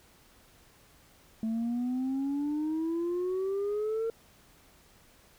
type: exponential sweep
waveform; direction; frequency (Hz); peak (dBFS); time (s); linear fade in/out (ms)
sine; up; 220 to 458.9; -26; 1.43-4.1; 2
effects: tanh soft clip ceiling -27 dBFS + pink hiss -60 dBFS RMS until 5.38 s